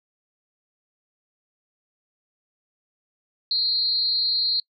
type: tone with amplitude modulation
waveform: sine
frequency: 4200 Hz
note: C8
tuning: 6 cents sharp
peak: -16 dBFS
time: 3.51-4.6 s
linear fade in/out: 2 ms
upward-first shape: sine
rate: 270 Hz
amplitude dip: 80%
effects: noise-tail reverb RT60 0.1 s tail -26 dB re dry